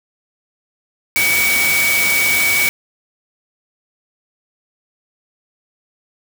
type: tone in noise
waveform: sine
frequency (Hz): 2263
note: C#7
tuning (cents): +35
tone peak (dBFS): -14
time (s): 1.16-2.69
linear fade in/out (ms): 0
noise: white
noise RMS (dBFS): -19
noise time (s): 1.16-2.69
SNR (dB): +2
effects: none